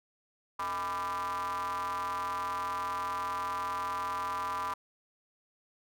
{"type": "ring-modulated tone", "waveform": "square", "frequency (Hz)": 92.5, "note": "F#2", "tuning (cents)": 0, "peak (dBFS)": -30, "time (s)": [0.59, 4.74], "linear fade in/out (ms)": 5, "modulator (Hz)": 1090, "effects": []}